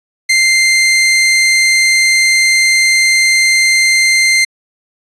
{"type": "tone", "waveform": "sawtooth", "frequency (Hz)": 2090, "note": "C7", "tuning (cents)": -2, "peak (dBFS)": -4, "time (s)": [0.29, 4.45], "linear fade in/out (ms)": 10, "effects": ["resampled to 22050 Hz"]}